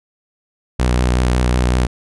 sawtooth tone with vibrato, 61.74 Hz, B1, in tune, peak -9 dBFS, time 0.79-1.87 s, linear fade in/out 10 ms, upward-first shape square, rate 5.4 Hz, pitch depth 20 cents each way, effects resampled to 24000 Hz

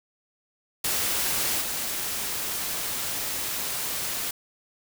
white noise with level steps, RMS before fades -26 / -30 dBFS, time 0.84-4.31 s, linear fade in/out 5 ms, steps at 1.6 s, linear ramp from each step 20 ms, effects none

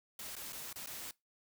white noise with dropouts, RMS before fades -45 dBFS, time 0.19-1.11 s, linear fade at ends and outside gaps 2 ms, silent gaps 0.354-0.365 / 0.524-0.529 / 0.729-0.758 / 0.861-0.871 s, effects noise-tail reverb RT60 0.2 s tail -22 dB re dry

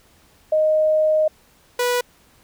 sine / sawtooth tone pair in turn, 621 / 490.1 Hz, D#5 / B4, -3 / -13 cents, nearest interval major third, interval 410 cents, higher first, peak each -14 dBFS, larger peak neither, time 0.52-1.28 / 1.79-2.01 s, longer first, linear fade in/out 5 ms, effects pink hiss -55 dBFS RMS until 2.43 s

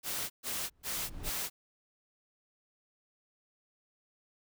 white noise bursts, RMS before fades -36 dBFS, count 4, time 0.03-1.5 s, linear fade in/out 50 ms, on 270 ms, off 130 ms
brown noise with exponential growth, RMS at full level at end -36 dBFS, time 0.61-1.3 s, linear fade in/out 5 ms, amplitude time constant 150 ms
effects none

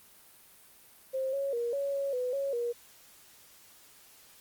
sine tone with pitch steps, 528 / 553 / 473.8 / 559 / 555 / 499.6 / 553 / 476.3 Hz, C5 / C#5 / A#4 / C#5 / C#5 / B4 / C#5 / A#4, +16 / -4 / +28 / +14 / +2 / +20 / -4 / +37 cents, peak -29 dBFS, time 1.13-2.73 s, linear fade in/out 20 ms, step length 200 ms, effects white hiss -57 dBFS RMS until 4.4 s + Opus 32 kbps

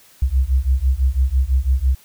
sine beating tone pair, 62.7 / 68.7 Hz, B1 / C#2, +27 / -15 cents, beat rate 6 Hz, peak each -17 dBFS, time 0.22-1.95 s, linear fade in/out 5 ms, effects white hiss -50 dBFS RMS until 2.04 s

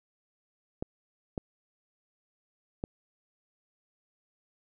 clicks, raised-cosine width 2 ms, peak -19 dBFS, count 3, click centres 0.825 / 1.378 / 2.839 s, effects none

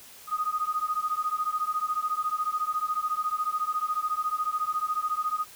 sine beating tone pair, 1236 / 1250 Hz, D#6 / D#6, -12 / +8 cents, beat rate 14 Hz, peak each -29 dBFS, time 0.27-5.46 s, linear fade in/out 50 ms, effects white hiss -49 dBFS RMS until 5.55 s

